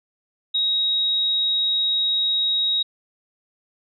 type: tone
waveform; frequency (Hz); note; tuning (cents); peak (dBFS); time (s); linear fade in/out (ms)
sine; 3794; A#7; +30; -18; 0.54-2.83; 10
effects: none